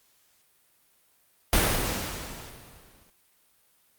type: noise with exponential decay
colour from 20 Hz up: pink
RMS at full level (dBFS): -20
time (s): 1.53-3.1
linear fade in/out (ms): 1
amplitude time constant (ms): 340
effects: white hiss -65 dBFS RMS until 3.98 s + Opus 48 kbps